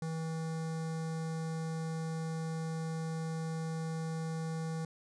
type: tone with notch filter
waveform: square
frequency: 161.5 Hz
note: E3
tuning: 35 cents flat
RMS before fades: -37 dBFS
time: 0.02-4.85 s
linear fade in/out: 2 ms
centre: 2800 Hz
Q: 1.1
effects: resampled to 22050 Hz